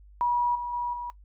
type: tone with level steps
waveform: sine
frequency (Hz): 966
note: B5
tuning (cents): -39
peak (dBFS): -22 / -30 / -27 / -32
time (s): 0.21-1.1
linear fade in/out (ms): 0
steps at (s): 0.55 / 0.73 / 0.93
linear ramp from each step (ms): 5
effects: noise-tail reverb RT60 0.1 s tail -18 dB re dry + added 50 Hz sine -49 dBFS peak until 1.24 s